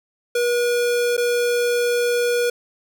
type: tone with dropouts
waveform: square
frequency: 481.8 Hz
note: B4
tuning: 43 cents flat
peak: -18 dBFS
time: 0.35-2.5 s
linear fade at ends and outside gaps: 5 ms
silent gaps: 1.168-1.177 s
effects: none